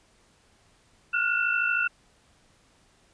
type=tone cluster; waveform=sine; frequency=1406 / 1459 / 2681 Hz; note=F6 / F#6 / E7; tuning=+11 / -25 / +29 cents; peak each=-27 dBFS; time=1.13-1.88 s; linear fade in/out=10 ms; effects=pink hiss -62 dBFS RMS until 3.13 s + resampled to 22050 Hz